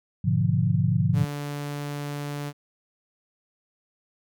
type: chord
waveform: sine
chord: G# diminished seventh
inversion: none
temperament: equal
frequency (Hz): 103.83 / 123.47 / 146.83 / 174.61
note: G#2 / B2 / D3 / F3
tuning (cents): 0 / 0 / 0 / 0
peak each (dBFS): -25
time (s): 0.24-1.25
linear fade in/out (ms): 10
type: tone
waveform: sawtooth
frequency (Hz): 144.9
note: D3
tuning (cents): -23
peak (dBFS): -26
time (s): 1.13-2.53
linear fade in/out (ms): 50
effects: none